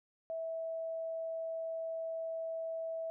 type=tone; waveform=sine; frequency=653 Hz; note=E5; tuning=17 cents flat; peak=-36 dBFS; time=0.3-3.1 s; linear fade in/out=0 ms; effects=none